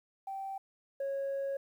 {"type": "tone pair in turn", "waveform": "sine", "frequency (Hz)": [778, 550.1], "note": ["G5", "C#5"], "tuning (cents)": [-13, -13], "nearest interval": "tritone", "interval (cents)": 600, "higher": "first", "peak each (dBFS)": [-36, -30], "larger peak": "second", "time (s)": [[0.27, 0.58], [1, 1.57]], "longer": "second", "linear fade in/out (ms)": 5, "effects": ["tanh soft clip ceiling -31 dBFS", "11-bit"]}